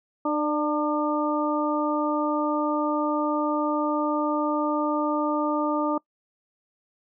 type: harmonic tone with a mistuned harmonic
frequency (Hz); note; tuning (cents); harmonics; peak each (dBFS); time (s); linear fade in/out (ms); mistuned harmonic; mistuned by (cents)
300; D4; +37; 1 / 2 / 3 / 4; -25 / -28 / -29 / -29; 0.25-5.98; 5; 2; -18
effects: noise-tail reverb RT60 0.1 s tail -24 dB re dry